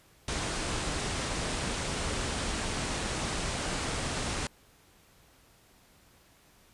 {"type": "low-pass noise", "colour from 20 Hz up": "pink", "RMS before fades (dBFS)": -33, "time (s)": [0.28, 4.47], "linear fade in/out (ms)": 2, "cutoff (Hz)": 9700, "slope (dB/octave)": 96, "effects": ["pink hiss -61 dBFS RMS until 6.73 s", "resampled to 32000 Hz"]}